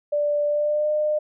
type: tone with pitch glide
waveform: sine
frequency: 587.3 to 605.2 Hz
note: D5 to D#5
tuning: 0 to -48 cents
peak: -19 dBFS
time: 0.12-1.19 s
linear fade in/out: 10 ms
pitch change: +52 cents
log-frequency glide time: 0.46-0.91 s
effects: none